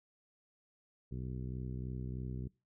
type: harmonic tone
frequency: 63.2 Hz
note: B1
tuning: 41 cents sharp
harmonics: 1 / 2 / 3 / 4 / 5 / 6 / 7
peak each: -43 / -41 / -46 / -51 / -54 / -53 / -61 dBFS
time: 1.11-2.48 s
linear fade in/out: 10 ms
effects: noise-tail reverb RT60 0.3 s tail -25 dB re dry